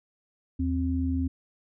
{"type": "tone pair together", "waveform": "sine", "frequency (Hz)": [80.3, 263.2], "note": ["E2", "C4"], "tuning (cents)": [-45, 10], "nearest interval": "octave + major sixth", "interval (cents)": 2055, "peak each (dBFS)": -27, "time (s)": [0.59, 1.28], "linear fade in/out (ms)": 10, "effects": []}